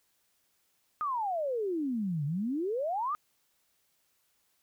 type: exponential two-way sweep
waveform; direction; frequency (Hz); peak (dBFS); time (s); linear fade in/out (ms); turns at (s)
sine; down then up; 1265 to 138.59 to 1265; -29; 1.01-3.15; 0; 2.25
effects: white hiss -73 dBFS RMS until 4.62 s